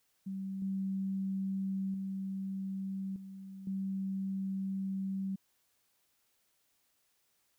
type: tone with level steps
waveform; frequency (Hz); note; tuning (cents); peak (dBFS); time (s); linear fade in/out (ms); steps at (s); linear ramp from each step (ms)
sine; 192.7; G3; -29; -36 / -32 / -35 / -44 / -33; 0.26-5.36; 10; 0.62 / 1.94 / 3.16 / 3.67; 2
effects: white hiss -75 dBFS RMS until 7.58 s